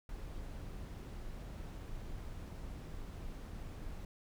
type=noise; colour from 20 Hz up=brown; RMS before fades=-45 dBFS; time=0.09-4.05 s; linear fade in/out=2 ms; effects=none